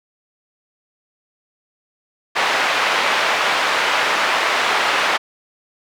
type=band-pass noise; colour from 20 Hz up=pink; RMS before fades=-18 dBFS; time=2.35-5.18 s; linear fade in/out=20 ms; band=820 to 2900 Hz; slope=12 dB/octave; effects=none